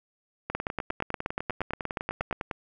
two click trains, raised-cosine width 0.5 ms, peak -14 / -16 dBFS, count 16 / 21, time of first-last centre 0.55-2.327 / 0.5-2.512 s, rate 8.44 / 9.94 Hz, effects none

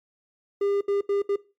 triangle tone bursts at uneven times, 401.7 Hz, G4, 42 cents sharp, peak -19 dBFS, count 4, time 0.61-0.81 / 0.88-1.01 / 1.09-1.22 / 1.29-1.36 s, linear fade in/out 5 ms, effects noise-tail reverb RT60 0.3 s tail -19 dB re dry + MP3 64 kbps

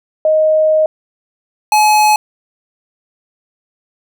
sine / square tone pair in turn, 624 / 850.1 Hz, D#5 / G#5, +5 / +40 cents, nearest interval perfect fourth, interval 535 cents, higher second, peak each -8 dBFS, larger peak neither, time 0.25-0.86 / 1.72-2.16 s, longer first, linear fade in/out 2 ms, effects none

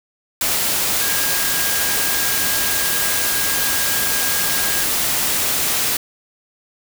sine tone in noise, 1628 Hz, G#6, 35 cents flat, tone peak -27 dBFS, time 1.01-4.84 s, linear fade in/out 2 ms, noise white, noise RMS -19 dBFS, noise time 0.41-5.97 s, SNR -11 dB, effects none

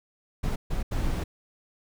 brown noise bursts at uneven times, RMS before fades -27 dBFS, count 3, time 0.43-0.56 / 0.7-0.83 / 0.91-1.24 s, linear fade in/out 10 ms, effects none

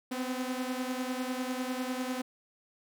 sawtooth beating tone pair, 251.8 / 261.8 Hz, B3 / C4, +34 / +1 cents, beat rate 10 Hz, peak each -30 / -33 dBFS, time 0.11-2.22 s, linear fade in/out 10 ms, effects none

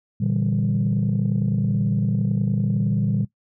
sine chord, E half-diminished seventh, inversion second, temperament equal, 116.54 / 146.83 / 164.81 / 196 Hz, Bb2 / D3 / E3 / G3, 0 / 0 / 0 / 0 cents, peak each -22 / -23 / -27 / -22 dBFS, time 0.2-3.25 s, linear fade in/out 10 ms, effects noise-tail reverb RT60 0.1 s tail -18 dB re dry + tanh soft clip ceiling -13 dBFS

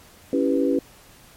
sine chord, C# half-diminished seventh, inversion none, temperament equal, 277.2 / 329.6 / 392 / 493.9 Hz, C#4 / E4 / G4 / B4, 0 / 0 / 0 / 0 cents, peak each -21 / -25 / -25 / -24 dBFS, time 0.33-0.79 s, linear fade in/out 2 ms, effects pink hiss -50 dBFS RMS until 1.36 s + MP3 64 kbps

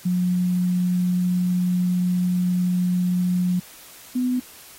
sine tone pair in turn, 179.9 / 250.6 Hz, F#3 / B3, -48 / +25 cents, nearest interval tritone, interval 573 cents, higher second, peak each -18 / -19 dBFS, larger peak first, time 0.05-3.6 / 4.15-4.4 s, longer first, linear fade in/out 10 ms, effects white hiss -45 dBFS RMS until 4.78 s + AAC 48 kbps

